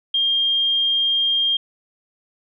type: tone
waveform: sine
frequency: 3211 Hz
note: G7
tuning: 41 cents sharp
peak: -16 dBFS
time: 0.14-1.57 s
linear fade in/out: 5 ms
effects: none